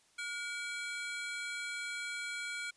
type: ring-modulated tone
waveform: 35% pulse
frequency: 1864.7 Hz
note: A#6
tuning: in tune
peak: -33 dBFS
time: 0.18-2.71 s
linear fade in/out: 10 ms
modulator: 429 Hz
effects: white hiss -68 dBFS RMS until 2.76 s + resampled to 22050 Hz